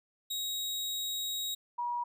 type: tone pair in turn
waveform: sawtooth / sine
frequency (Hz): 3800 / 961.3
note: A#7 / B5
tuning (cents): +33 / -47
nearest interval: 2 octaves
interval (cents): 2380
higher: first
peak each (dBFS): -30 / -31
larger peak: first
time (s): 0.3-1.55 / 1.78-2.04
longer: first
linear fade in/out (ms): 10
effects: none